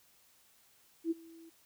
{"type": "tone with ADSR envelope", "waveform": "sine", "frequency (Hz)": 329.6, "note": "E4", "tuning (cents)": 0, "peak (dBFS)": -27, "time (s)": [1.04, 1.5], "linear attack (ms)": 68, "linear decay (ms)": 24, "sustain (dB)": -24, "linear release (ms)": 13, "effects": ["white hiss -66 dBFS RMS until 1.65 s"]}